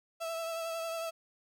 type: tone with vibrato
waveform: 35% pulse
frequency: 659 Hz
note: E5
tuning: 1 cent flat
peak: -33 dBFS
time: 0.2-1.11 s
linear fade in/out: 20 ms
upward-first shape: triangle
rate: 11 Hz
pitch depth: 27 cents each way
effects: none